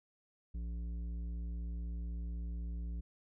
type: tone with tanh clipping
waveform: sine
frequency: 58 Hz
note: A#1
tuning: 8 cents flat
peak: -39 dBFS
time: 0.54-3.01 s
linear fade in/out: 10 ms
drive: 10 dB
effects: none